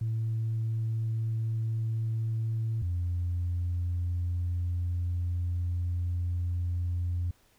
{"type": "tone pair in turn", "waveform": "sine", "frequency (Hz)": [112, 87.59], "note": ["A2", "F2"], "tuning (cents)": [31, 6], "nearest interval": "major third", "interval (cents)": 425, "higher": "first", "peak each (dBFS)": -26, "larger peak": "neither", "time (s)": [[0.01, 2.82], [2.82, 7.31]], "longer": "second", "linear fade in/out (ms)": 5, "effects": ["tanh soft clip ceiling -24 dBFS", "pink hiss -65 dBFS RMS until 7.58 s"]}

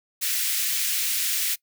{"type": "high-pass noise", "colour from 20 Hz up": "white", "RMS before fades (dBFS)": -25, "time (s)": [0.21, 1.56], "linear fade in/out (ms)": 20, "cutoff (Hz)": 1800, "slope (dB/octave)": 24, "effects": ["noise-tail reverb RT60 0.1 s tail -23 dB re dry"]}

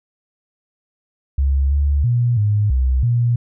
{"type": "tone with pitch steps", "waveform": "sine", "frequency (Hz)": [68.6, 71.5, 120.5, 104.4, 64.3, 119.5], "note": ["C#2", "D2", "B2", "G#2", "C2", "A#2"], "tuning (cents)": [-17, -46, -42, 10, -30, 43], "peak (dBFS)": -13, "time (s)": [1.38, 3.36], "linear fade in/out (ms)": 5, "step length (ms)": 330, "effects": []}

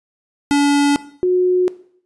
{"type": "tone pair in turn", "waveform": ["square", "sine"], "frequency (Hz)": [285.9, 363.9], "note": ["D4", "F#4"], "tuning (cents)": [-46, -29], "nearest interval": "major third", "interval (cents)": 417, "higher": "second", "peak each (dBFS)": -12, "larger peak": "neither", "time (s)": [[0.51, 0.96], [1.23, 1.68]], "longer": "neither", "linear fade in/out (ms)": 0, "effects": ["noise-tail reverb RT60 0.6 s tail -17 dB re dry", "resampled to 24000 Hz"]}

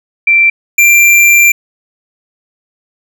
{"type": "tone pair in turn", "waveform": ["sine", "square"], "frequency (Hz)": [2349, 2367], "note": ["D7", "D7"], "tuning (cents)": [0, 13], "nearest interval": "unison", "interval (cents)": 13, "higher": "second", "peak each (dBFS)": -4, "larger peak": "neither", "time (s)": [[0.27, 0.5], [0.78, 1.52]], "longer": "second", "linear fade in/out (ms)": 5, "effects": []}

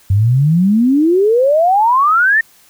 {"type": "exponential sweep", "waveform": "sine", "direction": "up", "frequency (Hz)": [93.6, 1855], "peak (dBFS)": -8, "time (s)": [0.1, 2.41], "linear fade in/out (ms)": 5, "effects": ["white hiss -48 dBFS RMS until 2.69 s"]}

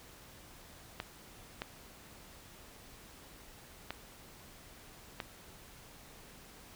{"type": "clicks", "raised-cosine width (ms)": 0.3, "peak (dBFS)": -21, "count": 4, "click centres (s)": [1.001, 1.619, 3.906, 5.202], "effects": ["pink hiss -55 dBFS RMS until 6.75 s"]}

